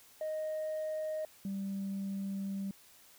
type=tone pair in turn; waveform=sine; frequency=622.3 / 196.01 Hz; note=D#5 / G3; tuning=0 / 0 cents; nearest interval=octave + minor sixth; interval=2000 cents; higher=first; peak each=-32 / -33 dBFS; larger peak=first; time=0.21-1.25 / 1.45-2.71 s; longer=second; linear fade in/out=2 ms; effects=tanh soft clip ceiling -32 dBFS + white hiss -60 dBFS RMS until 3.18 s